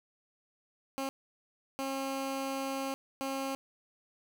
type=tone bursts at uneven times; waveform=15% pulse; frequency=270 Hz; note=C#4; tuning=45 cents flat; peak=-27 dBFS; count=3; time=0.98-1.09 / 1.79-2.94 / 3.21-3.55 s; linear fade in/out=0 ms; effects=none